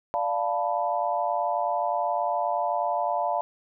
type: chord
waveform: sine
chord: B half-diminished seventh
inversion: first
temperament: equal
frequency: 587.3 / 698.5 / 880 / 987.8 Hz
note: D5 / F5 / A5 / B5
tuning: 0 / 0 / 0 / 0 cents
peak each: -30 / -27 / -29 / -31 dBFS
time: 0.14-3.41 s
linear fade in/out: 0 ms
effects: none